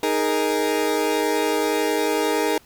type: chord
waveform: 30% pulse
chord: D# suspended fourth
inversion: none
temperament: equal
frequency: 311.1 / 415.3 / 466.2 Hz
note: D#4 / G#4 / A#4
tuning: 0 / 0 / 0 cents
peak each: -22 / -21 / -21 dBFS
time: 0.03-2.58 s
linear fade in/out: 2 ms
effects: pink hiss -53 dBFS RMS until 2.65 s